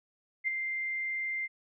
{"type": "tone with ADSR envelope", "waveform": "sine", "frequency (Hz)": 2093, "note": "C7", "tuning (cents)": 0, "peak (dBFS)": -25, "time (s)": [0.44, 1.48], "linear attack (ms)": 35, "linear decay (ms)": 14, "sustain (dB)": -6, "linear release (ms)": 31, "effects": []}